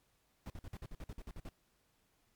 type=noise bursts; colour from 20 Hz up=brown; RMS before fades=-45 dBFS; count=12; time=0.46-1.49 s; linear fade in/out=2 ms; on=40 ms; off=50 ms; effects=pink hiss -75 dBFS RMS until 2.35 s + MP3 96 kbps